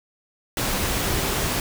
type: tone in noise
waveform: sine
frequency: 392 Hz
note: G4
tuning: in tune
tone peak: -34 dBFS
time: 1.05-1.43 s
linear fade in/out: 2 ms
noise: pink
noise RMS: -24 dBFS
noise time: 0.57-1.6 s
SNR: -13 dB
effects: none